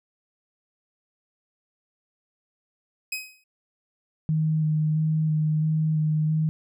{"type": "tone with exponential decay", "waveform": "sawtooth", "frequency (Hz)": 2527, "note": "D#7", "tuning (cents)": 26, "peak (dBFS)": -22, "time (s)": [3.12, 3.44], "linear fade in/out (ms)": 5, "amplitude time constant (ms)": 68}
{"type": "tone with vibrato", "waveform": "sine", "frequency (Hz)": 155.56, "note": "D#3", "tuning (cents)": 0, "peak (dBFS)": -20, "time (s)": [4.29, 6.49], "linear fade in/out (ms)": 0, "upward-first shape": "square", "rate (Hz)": 1.5, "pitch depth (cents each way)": 13}
{"effects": []}